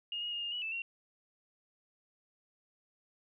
sine tone with pitch steps, 2847 / 2878 / 2841 / 2825 / 2935 / 2638 / 2742 Hz, F7 / F#7 / F7 / F7 / F#7 / E7 / F7, +33 / -49 / +29 / +19 / -15 / +1 / -32 cents, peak -35 dBFS, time 0.12-0.82 s, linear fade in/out 2 ms, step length 100 ms, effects none

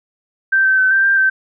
sine tone with pitch steps, 1563 / 1545 / 1525 / 1569 / 1585 / 1550 Hz, G6 / G6 / G6 / G6 / G6 / G6, -6 / -26 / -48 / +1 / +19 / -20 cents, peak -10 dBFS, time 0.52-1.3 s, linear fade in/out 10 ms, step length 130 ms, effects none

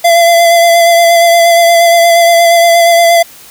square tone with vibrato, 680 Hz, F5, 46 cents flat, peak -4 dBFS, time 0.04-3.23 s, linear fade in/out 10 ms, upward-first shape sine, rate 8.5 Hz, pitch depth 22 cents each way, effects white hiss -35 dBFS RMS until 3.5 s

